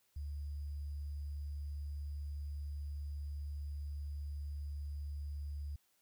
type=tone with sample-and-hold; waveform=sine; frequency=72.5 Hz; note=D2; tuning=22 cents flat; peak=-39 dBFS; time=0.16-5.76 s; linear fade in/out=5 ms; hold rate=4900 Hz; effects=white hiss -75 dBFS RMS until 6.01 s